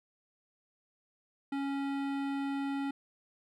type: tone with hard clipping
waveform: sine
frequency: 277.2 Hz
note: C#4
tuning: in tune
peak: -34 dBFS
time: 1.52-2.91 s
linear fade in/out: 5 ms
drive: 17 dB
effects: none